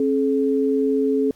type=tone pair together; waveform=sine; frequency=269.3 / 428.1 Hz; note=C#4 / A4; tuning=-50 / -47 cents; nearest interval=minor sixth; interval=803 cents; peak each=-19 dBFS; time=0-1.31 s; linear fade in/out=2 ms; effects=pink hiss -55 dBFS RMS until 1.35 s + MP3 96 kbps